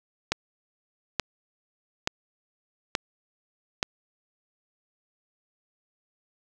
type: click train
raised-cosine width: 0.2 ms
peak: -6 dBFS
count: 5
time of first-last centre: 0.32-3.829 s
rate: 1.14 Hz
effects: none